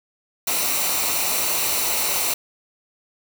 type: noise with comb filter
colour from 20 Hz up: white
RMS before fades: -22 dBFS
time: 0.47-2.34 s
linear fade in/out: 5 ms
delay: 0.6 ms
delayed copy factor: -0.55
effects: none